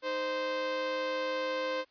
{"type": "tone pair together", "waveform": "sawtooth", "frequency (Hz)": [309.3, 520.2], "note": ["D#4", "C5"], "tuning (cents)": [-10, -10], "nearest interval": "major sixth", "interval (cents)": 900, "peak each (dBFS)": [-38, -27], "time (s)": [0.02, 1.85], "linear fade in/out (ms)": 50, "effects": ["white hiss -68 dBFS RMS until 1.9 s", "resampled to 11025 Hz"]}